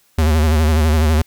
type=tone with vibrato; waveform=square; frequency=77.78 Hz; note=D#2; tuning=in tune; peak=-12 dBFS; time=0.18-1.22 s; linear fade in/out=5 ms; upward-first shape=sine; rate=12 Hz; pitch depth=77 cents each way; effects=white hiss -57 dBFS RMS until 1.26 s